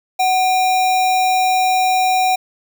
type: tone with sample-and-hold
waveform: sine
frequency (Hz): 745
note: F#5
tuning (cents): +12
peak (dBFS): -12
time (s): 0.19-2.36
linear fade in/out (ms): 10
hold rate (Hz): 3150
effects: none